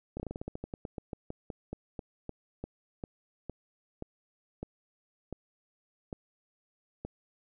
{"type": "slowing click train", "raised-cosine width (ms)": 2, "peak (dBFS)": -24, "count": 27, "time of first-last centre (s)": [0.17, 7.05], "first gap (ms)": 28, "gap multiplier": 1.15, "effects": []}